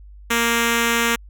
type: tone with notch filter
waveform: 5% pulse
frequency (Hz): 233.1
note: A#3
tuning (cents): 0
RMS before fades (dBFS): -19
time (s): 0.3-1.16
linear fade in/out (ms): 10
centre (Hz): 740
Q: 2
effects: added 50 Hz sine -39 dBFS peak until 1.29 s